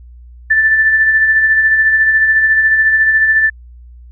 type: tone with tremolo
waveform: sine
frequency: 1763 Hz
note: A6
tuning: 3 cents sharp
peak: -6 dBFS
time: 0.5-3.5 s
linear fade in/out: 10 ms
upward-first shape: sine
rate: 14 Hz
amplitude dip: 40%
effects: added 60 Hz sine -34 dBFS peak until 4.11 s